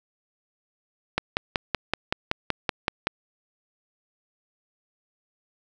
click train, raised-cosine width 0.3 ms, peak -6 dBFS, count 11, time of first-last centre 1.18-3.07 s, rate 5.29 Hz, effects none

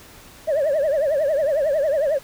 sine tone with vibrato, 589 Hz, D5, 5 cents sharp, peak -15 dBFS, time 0.47-2.19 s, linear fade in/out 20 ms, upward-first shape triangle, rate 11 Hz, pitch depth 190 cents each way, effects tanh soft clip ceiling -15 dBFS + pink hiss -45 dBFS RMS until 2.23 s

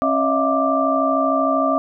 sine tone cluster, 271.3 / 580 / 647 / 700 / 1178 Hz, C#4 / D5 / E5 / F5 / D6, -37 / -22 / -32 / +4 / +5 cents, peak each -21 / -26 / -20 / -26 / -20 dBFS, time 0.02-1.78 s, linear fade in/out 0 ms, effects none

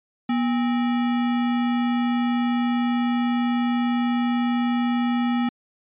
sine tone with sample-and-hold, 241.8 Hz, B3, 36 cents flat, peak -19 dBFS, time 0.29-5.49 s, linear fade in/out 5 ms, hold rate 1050 Hz, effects resampled to 8000 Hz

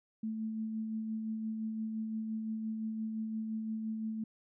sine tone with tremolo, 220 Hz, A3, in tune, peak -33 dBFS, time 0.23-4.24 s, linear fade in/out 5 ms, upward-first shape sine, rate 5.8 Hz, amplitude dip 30%, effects none

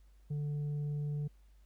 triangle tone with tanh clipping, 146.83 Hz, D3, in tune, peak -34 dBFS, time 0.3-1.28 s, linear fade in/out 10 ms, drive 8 dB, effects added 50 Hz sine -58 dBFS peak until 1.65 s + pink hiss -75 dBFS RMS until 1.65 s

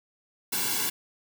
white noise with comb filter, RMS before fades -28 dBFS, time 0.52-0.9 s, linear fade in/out 10 ms, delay 1.6 ms, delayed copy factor -1, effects none

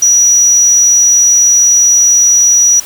sine tone, 5830 Hz, F#8, 26 cents flat, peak -4 dBFS, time 0.02-2.8 s, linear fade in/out 5 ms, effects white hiss -29 dBFS RMS until 2.85 s

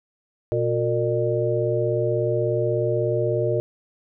harmonic tone with a mistuned harmonic, 120 Hz, B2, 49 cents flat, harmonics 1 / 3 / 4 / 5, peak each -25 / -25 / -25 / -25 dBFS, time 0.52-3.6 s, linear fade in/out 0 ms, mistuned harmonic 4, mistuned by -87 cents, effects none

